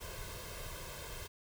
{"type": "noise with comb filter", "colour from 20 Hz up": "pink", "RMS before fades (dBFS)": -45, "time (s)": [0, 1.28], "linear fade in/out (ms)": 20, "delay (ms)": 1.9, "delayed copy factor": 0.75, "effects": []}